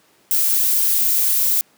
violet noise, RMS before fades -17 dBFS, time 0.31-1.61 s, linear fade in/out 0 ms, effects pink hiss -56 dBFS RMS until 1.77 s + high-pass 200 Hz 12 dB/octave

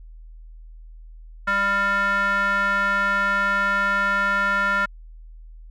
square tone with band-pass filter, 198.9 Hz, G3, 25 cents sharp, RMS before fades -21 dBFS, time 1.47-4.86 s, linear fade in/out 10 ms, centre 1500 Hz, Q 6.1, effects added 40 Hz sine -39 dBFS peak until 5.7 s

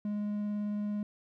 triangle tone with vibrato, 207.7 Hz, G#3, in tune, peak -29 dBFS, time 0.05-1.03 s, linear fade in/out 2 ms, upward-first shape triangle, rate 18 Hz, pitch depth 8 cents each way, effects none

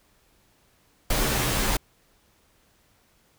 pink noise with comb filter, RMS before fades -24 dBFS, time 1.1-1.77 s, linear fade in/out 5 ms, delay 12 ms, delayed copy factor -0.95, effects pink hiss -63 dBFS RMS until 3.38 s

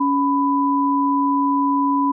sine tone pair together, 280.1 / 995.3 Hz, C#4 / B5, +18 / +13 cents, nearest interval octave + minor seventh, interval 2195 cents, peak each -18 dBFS, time 0-2.12 s, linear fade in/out 10 ms, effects none

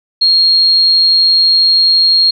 sine tone, 4257 Hz, C8, 29 cents sharp, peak -6 dBFS, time 0.21-2.31 s, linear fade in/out 10 ms, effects none

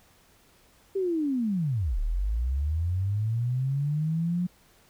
sine linear two-way sweep, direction down then up, 397.7 to 34.73 to 180.8 Hz, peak -24 dBFS, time 0.95-4.47 s, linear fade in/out 10 ms, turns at 1.99 s, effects pink hiss -60 dBFS RMS until 4.89 s

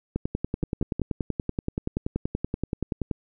two click trains, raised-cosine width 3 ms, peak -15 / -13 dBFS, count 3 / 32, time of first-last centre 0.63-0.996 / 0.16-3.112 s, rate 5.46 / 10.5 Hz, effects none

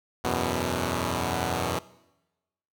5% pulse chord, E suspended second, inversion none, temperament equal, 82.41 / 92.5 / 123.47 Hz, E2 / F#2 / B2, 0 / 0 / 0 cents, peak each -19 dBFS, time 0.24-1.79 s, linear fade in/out 5 ms, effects noise-tail reverb RT60 1.0 s tail -20 dB re dry

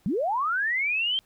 sine linear sweep, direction up, 157.1 to 3181 Hz, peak -23 dBFS, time 0.06-1.19 s, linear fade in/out 0 ms, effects pink hiss -64 dBFS RMS until 1.25 s

